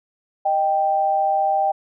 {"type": "tone pair together", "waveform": "sine", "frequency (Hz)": [619.6, 785], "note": ["D#5", "G5"], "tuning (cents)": [-7, 2], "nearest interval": "major third", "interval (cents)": 409, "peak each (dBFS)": [-23, -17], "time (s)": [0.45, 1.72], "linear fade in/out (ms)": 10, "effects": []}